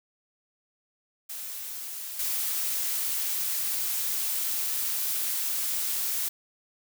blue noise with level steps, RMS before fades -37 / -29 dBFS, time 1.29-6.29 s, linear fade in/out 10 ms, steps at 2.19 s, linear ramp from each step 5 ms, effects none

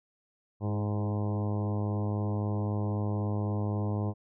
harmonic tone with a mistuned harmonic, 103.83 Hz, G#2, in tune, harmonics 1 / 2 / 3 / 4 / 5 / 6 / 7 / 8 / 9 / 10, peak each -29 / -35 / -39 / -41 / -43 / -45 / -46 / -47 / -48 / -49 dBFS, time 0.6-4.14 s, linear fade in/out 50 ms, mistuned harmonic 3, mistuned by +18 cents, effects none

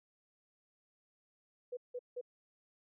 sine tone bursts, 493 Hz, B4, 3 cents flat, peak -38 dBFS, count 3, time 1.72-2.213 s, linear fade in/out 10 ms, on 51 ms, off 170 ms, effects none

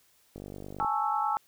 click train, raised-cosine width 2 ms, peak -28 dBFS, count 25, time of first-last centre 0.36-0.847 s, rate 49.3 Hz
sine chord, A major seventh, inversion third, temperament equal, 830.6 / 880 / 1108.7 / 1318.5 Hz, G#5 / A5 / C#6 / E6, 0 / 0 / 0 / 0 cents, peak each -30 / -31 / -35 / -31 dBFS, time 0.8-1.37 s, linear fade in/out 0 ms
effects white hiss -65 dBFS RMS until 1.47 s

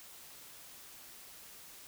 silence, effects white hiss -53 dBFS RMS until 1.87 s

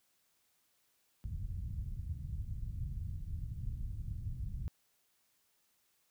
white low-pass noise, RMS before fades -40 dBFS, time 1.24-4.68 s, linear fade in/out 0 ms, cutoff 110 Hz, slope 24 dB/octave, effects white hiss -75 dBFS RMS until 6.1 s

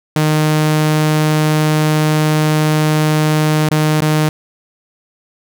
sawtooth tone with dropouts, 153.9 Hz, D#3, 19 cents flat, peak -7 dBFS, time 0.16-4.29 s, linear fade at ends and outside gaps 2 ms, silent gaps 3.689-3.712 / 4.006-4.019 s, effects none

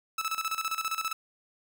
sawtooth tone with tremolo, 1308 Hz, E6, 14 cents flat, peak -24 dBFS, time 0.18-1.13 s, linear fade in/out 5 ms, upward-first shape square, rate 15 Hz, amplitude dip 75%, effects none

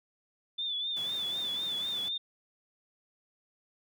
sine tone with vibrato, 3521 Hz, A7, in tune, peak -31 dBFS, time 0.58-2.18 s, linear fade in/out 10 ms, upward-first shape triangle, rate 4 Hz, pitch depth 78 cents each way
pink noise, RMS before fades -47 dBFS, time 0.96-2.09 s, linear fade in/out 10 ms
effects high-pass 150 Hz 12 dB/octave

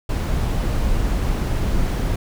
brown noise, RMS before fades -20 dBFS, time 0.09-2.16 s, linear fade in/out 5 ms, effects none

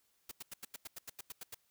white noise bursts, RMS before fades -45 dBFS, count 12, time 0.29-1.546 s, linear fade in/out 5 ms, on 24 ms, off 88 ms, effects white hiss -75 dBFS RMS until 1.7 s

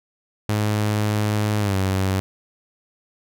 sawtooth tone with pitch glide, 105.5 to 95.63 Hz, G#2 to G2, +28 to -42 cents, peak -15 dBFS, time 0.49-2.2 s, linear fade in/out 0 ms, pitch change -170 cents, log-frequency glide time 1.59-1.77 s, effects none

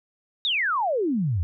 sine exponential sweep, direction down, 3851 to 77.78 Hz, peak -21 dBFS, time 0.45-1.43 s, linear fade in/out 0 ms, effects none

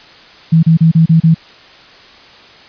sine tone bursts, 162.8 Hz, E3, 21 cents flat, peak -4 dBFS, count 6, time 0.52-1.345 s, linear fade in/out 10 ms, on 110 ms, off 33 ms, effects white hiss -39 dBFS RMS until 2.68 s + resampled to 11025 Hz

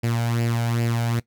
sawtooth tone with flanger, 117.1 Hz, A#2, 8 cents sharp, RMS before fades -23 dBFS, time 0.03-1.2 s, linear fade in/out 10 ms, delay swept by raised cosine 0.4 to 1.36 ms, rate 2.5 Hz, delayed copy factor +0.6, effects noise-tail reverb RT60 0.1 s tail -17 dB re dry

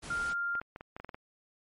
pink noise, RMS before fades -44 dBFS, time 0.02-0.34 s, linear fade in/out 20 ms
sine tone, 1396.9 Hz, F6, in tune, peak -30 dBFS, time 0.1-0.6 s, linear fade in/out 5 ms
clicks, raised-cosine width 0.5 ms, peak -28 dBFS, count 9, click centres 0.553 / 0.615 / 0.761 / 0.809 / 0.965 / 1 / 1.046 / 1.092 / 1.145 s
effects MP3 48 kbps

